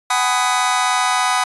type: chord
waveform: sawtooth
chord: G# minor seventh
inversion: third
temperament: just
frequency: 747.5 / 830.6 / 996.7 / 1245.9 Hz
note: F#5 / G#5 / B5 / D#6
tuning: +17 / 0 / +16 / +2 cents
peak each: -16 / -21 / -16 / -16 dBFS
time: 0.1-1.44 s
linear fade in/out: 5 ms
effects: resampled to 24000 Hz